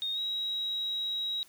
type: tone with pitch glide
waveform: sine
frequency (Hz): 3700 to 3835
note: A#7 to A#7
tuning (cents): -14 to +48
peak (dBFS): -30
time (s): 0.02-1.43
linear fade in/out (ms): 0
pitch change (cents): +62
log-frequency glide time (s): 0.13-0.19
effects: white hiss -59 dBFS RMS until 1.48 s